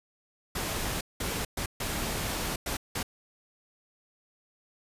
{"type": "noise bursts at uneven times", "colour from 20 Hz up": "pink", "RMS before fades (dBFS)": -32, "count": 6, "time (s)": [[0.55, 1.01], [1.2, 1.45], [1.57, 1.66], [1.8, 2.56], [2.66, 2.77], [2.95, 3.03]], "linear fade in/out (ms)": 5, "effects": ["resampled to 32000 Hz"]}